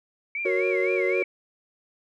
sine tone with vibrato, 2221 Hz, C#7, 3 cents sharp, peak -27 dBFS, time 0.35-1.24 s, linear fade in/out 2 ms, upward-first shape sine, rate 3.9 Hz, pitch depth 130 cents each way
triangle chord, F# major, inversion none, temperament equal, 370 / 466.2 / 554.4 Hz, F#4 / A#4 / C#5, 0 / 0 / 0 cents, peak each -23 / -26 / -26 dBFS, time 0.45-1.23 s, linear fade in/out 5 ms
effects none

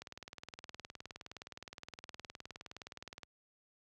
click train, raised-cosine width 0.2 ms, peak -29 dBFS, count 63, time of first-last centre 0.02-3.232 s, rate 19.3 Hz, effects high-pass 60 Hz 12 dB/octave

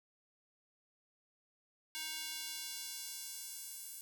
square tone with high-pass filter sweep, 313.3 Hz, D#4, 12 cents sharp, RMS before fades -45 dBFS, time 1.95-4.01 s, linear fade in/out 0 ms, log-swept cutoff 2700 to 9300 Hz, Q 0.89, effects none

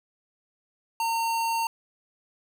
square tone, 914 Hz, A#5, 34 cents flat, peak -25 dBFS, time 1-1.67 s, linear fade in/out 2 ms, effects none

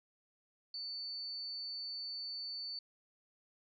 sine tone, 4500 Hz, C#8, 25 cents sharp, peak -40 dBFS, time 0.74-2.79 s, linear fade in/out 2 ms, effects none

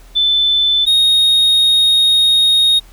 sine / triangle tone pair in turn, 3520 / 3729 Hz, A7 / A#7, 0 / 0 cents, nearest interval minor second, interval 100 cents, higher second, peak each -10 / -7 dBFS, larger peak second, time 0.15-0.86 / 0.86-2.8 s, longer second, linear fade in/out 20 ms, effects added 40 Hz sine -38 dBFS peak until 2.92 s + pink hiss -47 dBFS RMS until 2.92 s

